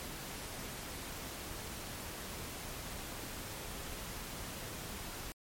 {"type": "noise", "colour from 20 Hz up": "pink", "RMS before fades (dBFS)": -44, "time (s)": [0, 5.32], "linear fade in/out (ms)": 0, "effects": ["MP3 64 kbps"]}